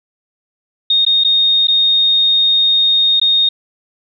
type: tone with dropouts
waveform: sine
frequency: 3700 Hz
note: A#7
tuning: 14 cents flat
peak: -9 dBFS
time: 0.9-3.49 s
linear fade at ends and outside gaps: 5 ms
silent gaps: 1.051-1.064 / 1.238-1.246 / 1.672-1.682 / 3.199-3.214 s
effects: none